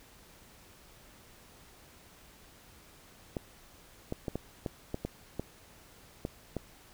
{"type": "clicks", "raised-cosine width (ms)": 2, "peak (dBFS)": -20, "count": 10, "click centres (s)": [3.368, 4.124, 4.282, 4.356, 4.662, 4.944, 5.05, 5.396, 6.251, 6.567], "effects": ["pink hiss -57 dBFS RMS until 6.93 s"]}